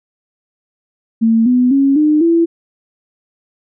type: tone with pitch steps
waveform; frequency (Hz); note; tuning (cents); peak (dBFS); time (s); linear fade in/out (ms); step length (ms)
sine; 225.9 / 249.2 / 274.9 / 303.3 / 334.6; A3 / B3 / C#4 / D#4 / E4; +46 / +16 / -14 / -44 / +26; -8; 1.21-2.46; 20; 250
effects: none